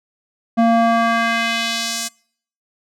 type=tone with band-pass filter sweep; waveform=square; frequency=229.9 Hz; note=A#3; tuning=24 cents flat; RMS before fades=-17 dBFS; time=0.57-2.09 s; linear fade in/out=20 ms; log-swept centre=480 to 7600 Hz; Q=1.2; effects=noise-tail reverb RT60 0.6 s tail -26 dB re dry